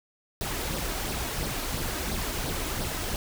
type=noise with flanger; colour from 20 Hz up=pink; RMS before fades=-31 dBFS; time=0.41-3.16 s; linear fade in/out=0 ms; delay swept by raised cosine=0.2 to 3.2 ms; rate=2.9 Hz; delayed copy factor=+0.5; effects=none